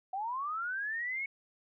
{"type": "linear sweep", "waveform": "sine", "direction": "up", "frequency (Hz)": [738, 2217], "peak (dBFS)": -33, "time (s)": [0.13, 1.26], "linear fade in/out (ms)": 5, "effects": []}